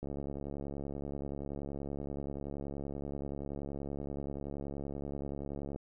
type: click train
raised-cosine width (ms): 2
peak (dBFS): -27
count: 405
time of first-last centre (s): 0.03-5.76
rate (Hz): 70.5
effects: none